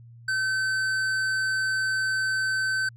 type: tone with hard clipping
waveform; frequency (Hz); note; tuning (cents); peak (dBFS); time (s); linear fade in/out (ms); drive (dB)
sine; 1535; G6; -37; -25; 0.28-2.89; 5; 10
effects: added 117 Hz sine -45 dBFS peak until 2.96 s